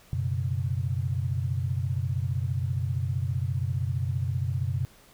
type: chord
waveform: sine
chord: F# suspended fourth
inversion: none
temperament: equal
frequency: 92.5 / 123.47 / 138.59 Hz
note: F#2 / B2 / C#3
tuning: 0 / 0 / 0 cents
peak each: -29 / -29 / -32 dBFS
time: 0.13-4.85 s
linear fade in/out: 0 ms
effects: pink hiss -56 dBFS RMS until 5.13 s